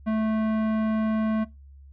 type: tone with tanh clipping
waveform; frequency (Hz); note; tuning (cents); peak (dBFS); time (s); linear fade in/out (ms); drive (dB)
sine; 218.8; A3; -9; -24; 0.06-1.45; 20; 16
effects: noise-tail reverb RT60 0.2 s tail -20 dB re dry + added 69 Hz sine -45 dBFS peak until 1.92 s